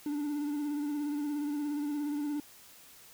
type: tone with vibrato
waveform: triangle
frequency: 293.1 Hz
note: D4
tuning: 3 cents flat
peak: -29 dBFS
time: 0.06-2.4 s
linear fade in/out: 2 ms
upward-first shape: sine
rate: 17 Hz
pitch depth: 40 cents each way
effects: white hiss -55 dBFS RMS until 3.13 s